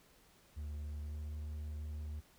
triangle tone with pitch glide, 74.2 to 75.5 Hz, D2 to D2, +18 to +48 cents, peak -38 dBFS, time 0.56-2.21 s, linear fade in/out 20 ms, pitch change +30 cents, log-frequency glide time 1.03-1.17 s, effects pink hiss -66 dBFS RMS until 2.38 s

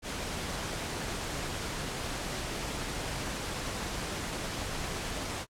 pink noise, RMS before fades -36 dBFS, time 0.02-5.46 s, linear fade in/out 50 ms, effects low-pass 9000 Hz 12 dB/octave + AAC 64 kbps

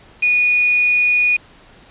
sine tone with quantisation, 2460 Hz, D#7, 20 cents flat, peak -12 dBFS, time 0.22-1.37 s, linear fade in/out 10 ms, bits 4, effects pink hiss -46 dBFS RMS until 1.9 s + resampled to 8000 Hz

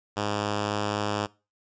5% pulse tone, 103.83 Hz, G#2, in tune, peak -15 dBFS, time 0.16-1.27 s, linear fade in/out 20 ms, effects noise-tail reverb RT60 0.3 s tail -22 dB re dry + resampled to 16000 Hz

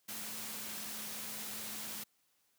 sine tone in noise, 213.9 Hz, A3, 49 cents flat, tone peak -54 dBFS, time 0.08-2.04 s, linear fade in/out 10 ms, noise white, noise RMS -43 dBFS, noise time 0.08-2.04 s, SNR -14 dB, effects white hiss -75 dBFS RMS until 2.58 s + high-pass 80 Hz 12 dB/octave

